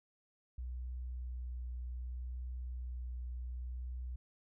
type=tone with vibrato; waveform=sine; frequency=61.74 Hz; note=B1; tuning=in tune; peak=-39 dBFS; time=0.58-4.16 s; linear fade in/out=5 ms; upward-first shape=triangle; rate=0.66 Hz; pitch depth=15 cents each way; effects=none